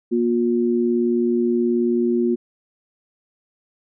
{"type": "tone pair together", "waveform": "sine", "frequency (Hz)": [238.3, 357], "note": ["A#3", "F4"], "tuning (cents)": [38, 38], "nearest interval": "perfect fifth", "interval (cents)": 700, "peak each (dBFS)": -19, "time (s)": [0.11, 2.36], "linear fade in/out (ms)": 20, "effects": []}